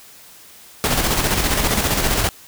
pink noise with tremolo, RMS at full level -17 dBFS, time 0.84-2.29 s, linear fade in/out 0 ms, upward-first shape square, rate 15 Hz, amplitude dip 40%, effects white hiss -44 dBFS RMS until 2.47 s

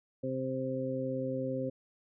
harmonic tone, 131.1 Hz, C3, 4 cents sharp, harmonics 1 / 2 / 3 / 4, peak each -39 / -36 / -41 / -35 dBFS, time 0.23-1.7 s, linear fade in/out 10 ms, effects none

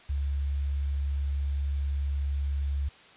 sine tone with quantisation, 70.1 Hz, C#2, 20 cents sharp, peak -26 dBFS, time 0.09-2.89 s, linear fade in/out 10 ms, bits 9, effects white hiss -53 dBFS RMS until 3.16 s + resampled to 8000 Hz

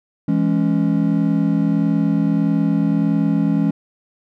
triangle chord, C# minor, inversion first, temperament just, 166.31 / 207.9 / 277.2 Hz, E3 / G#3 / C#4, +16 / +2 / 0 cents, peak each -17 dBFS, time 0.28-3.71 s, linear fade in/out 5 ms, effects none

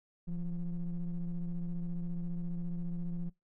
triangle ring-modulated tone, 89.7 Hz, F2, 47 cents sharp, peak -27 dBFS, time 0.27-3.3 s, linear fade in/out 20 ms, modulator 82.4 Hz, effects noise-tail reverb RT60 0.2 s tail -25 dB re dry + tanh soft clip ceiling -26 dBFS

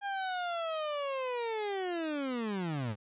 30% pulse linear sweep, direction down, 812 to 97.8 Hz, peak -30 dBFS, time 0.01-2.96 s, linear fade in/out 50 ms, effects resampled to 8000 Hz

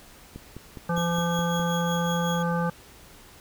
click train, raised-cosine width 3 ms, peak -25 dBFS, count 7, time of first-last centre 0.36-1.597 s, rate 4.85 Hz
harmonic tone, 170.5 Hz, F3, 41 cents flat, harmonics 1 / 3 / 5 / 7 / 9, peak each -25 / -30 / -32 / -33 / -35 dBFS, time 0.89-2.7 s, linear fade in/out 5 ms
30% pulse tone with tremolo, 3322 Hz, G#7, in tune, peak -29 dBFS, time 0.96-2.43 s, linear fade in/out 10 ms, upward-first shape triangle, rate 5.4 Hz, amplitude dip 60%
effects pink hiss -50 dBFS RMS until 3.4 s

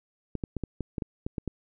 clicks, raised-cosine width 3 ms, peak -18 dBFS, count 10, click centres 0.353 / 0.438 / 0.567 / 0.637 / 0.807 / 0.982 / 1.022 / 1.265 / 1.382 / 1.477 s, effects none

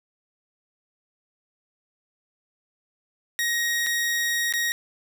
sawtooth tone with dropouts, 1882 Hz, A#6, 16 cents sharp, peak -19 dBFS, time 3.39-4.72 s, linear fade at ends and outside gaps 0 ms, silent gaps 3.864-3.868 / 4.525-4.537 s, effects none

